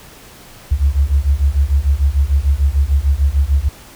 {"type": "beating tone pair", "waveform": "sine", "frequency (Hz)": [66.7, 73.4], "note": ["C2", "D2"], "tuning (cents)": [34, 0], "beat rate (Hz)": 6.7, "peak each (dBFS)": -14, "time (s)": [0.71, 3.69], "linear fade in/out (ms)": 10, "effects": ["pink hiss -40 dBFS RMS until 3.95 s"]}